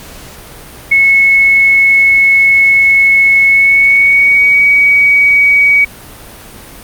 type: tone with pitch glide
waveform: sine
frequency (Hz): 2194 to 2260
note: C#7 to C#7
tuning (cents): -18 to +33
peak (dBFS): -4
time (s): 0.91-5.85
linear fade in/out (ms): 10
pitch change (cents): +51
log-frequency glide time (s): 3.46-4.62
effects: pink hiss -32 dBFS RMS until 6.83 s + Opus 48 kbps